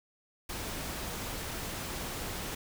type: noise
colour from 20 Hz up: pink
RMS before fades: -38 dBFS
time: 0.49-2.55 s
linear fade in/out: 5 ms
effects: none